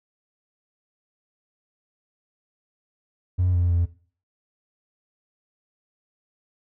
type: tone with pitch steps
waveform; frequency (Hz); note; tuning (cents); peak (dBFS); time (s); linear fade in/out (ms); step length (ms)
triangle; 90.6 / 87.9 / 86.2; F#2 / F2 / F2; -36 / +12 / -22; -15; 3.38-3.86; 20; 160
effects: noise-tail reverb RT60 0.4 s tail -17 dB re dry + tanh soft clip ceiling -13 dBFS